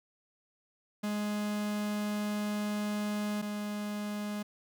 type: tone pair in turn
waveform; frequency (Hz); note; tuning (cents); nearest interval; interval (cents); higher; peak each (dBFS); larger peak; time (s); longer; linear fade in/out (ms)
45% pulse; 208.7 / 208; G#3 / G#3; +9 / +3; unison; 6; first; -31 / -34; first; 1.03-3.42 / 3.42-4.43; first; 10
effects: none